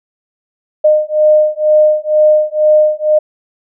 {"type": "beating tone pair", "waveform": "sine", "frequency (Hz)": [610, 612.1], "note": ["D#5", "D#5"], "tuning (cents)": [-34, -28], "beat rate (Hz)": 2.1, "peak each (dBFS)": -10, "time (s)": [0.84, 3.19], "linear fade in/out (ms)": 10, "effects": []}